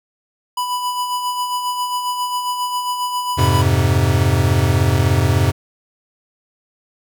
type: tone with tremolo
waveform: square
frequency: 990 Hz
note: B5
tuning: 4 cents sharp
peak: -18 dBFS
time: 0.57-3.62 s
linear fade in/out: 5 ms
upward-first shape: sine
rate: 7.4 Hz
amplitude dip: 45%
type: chord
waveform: square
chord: F minor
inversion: none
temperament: equal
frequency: 87.31 / 103.83 / 130.81 Hz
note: F2 / Ab2 / C3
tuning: 0 / 0 / 0 cents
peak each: -18 dBFS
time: 3.37-5.52 s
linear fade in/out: 20 ms
effects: none